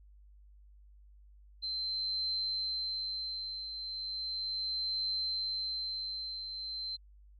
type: tone with tremolo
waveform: sine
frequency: 4101 Hz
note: C8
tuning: 36 cents flat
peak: -31 dBFS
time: 1.62-6.97 s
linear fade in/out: 20 ms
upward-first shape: triangle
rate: 0.36 Hz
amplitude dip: 60%
effects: added 50 Hz sine -55 dBFS peak until 7.39 s